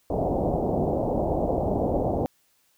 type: low-pass noise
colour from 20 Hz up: white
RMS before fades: -25 dBFS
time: 0.1-2.26 s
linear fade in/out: 0 ms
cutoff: 760 Hz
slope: 48 dB/octave
effects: white hiss -66 dBFS RMS until 2.77 s